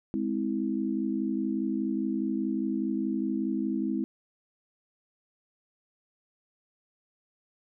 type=chord; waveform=sine; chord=Ab augmented; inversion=none; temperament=just; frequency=207.7 / 259.6 / 324.5 Hz; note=Ab3 / C4 / E4; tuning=0 / -13 / -27 cents; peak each=-31 dBFS; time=0.14-4.04 s; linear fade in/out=0 ms; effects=none